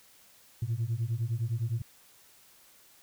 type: beating tone pair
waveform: sine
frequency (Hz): 110.3 / 120.1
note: A2 / B2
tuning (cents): +5 / -48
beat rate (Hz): 9.8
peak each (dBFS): -30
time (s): 0.62-1.82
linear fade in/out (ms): 5
effects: tanh soft clip ceiling -24 dBFS + white hiss -59 dBFS RMS until 3.02 s